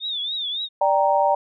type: tone with vibrato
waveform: sine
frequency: 3599 Hz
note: A7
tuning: 38 cents sharp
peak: -24 dBFS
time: 0-0.69 s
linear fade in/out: 50 ms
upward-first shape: triangle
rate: 3.6 Hz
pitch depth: 140 cents each way
type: chord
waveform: sine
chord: G minor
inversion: second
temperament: equal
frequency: 587.3 / 784 / 932.3 Hz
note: D5 / G5 / Bb5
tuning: 0 / 0 / 0 cents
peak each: -20 dBFS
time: 0.81-1.35 s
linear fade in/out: 5 ms
effects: none